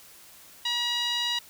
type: tone with low-pass filter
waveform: 5% pulse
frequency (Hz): 960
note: B5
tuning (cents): -49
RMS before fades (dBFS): -28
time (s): 0.65-1.39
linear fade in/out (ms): 5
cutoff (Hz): 3700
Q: 3.3
effects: white hiss -51 dBFS RMS until 1.49 s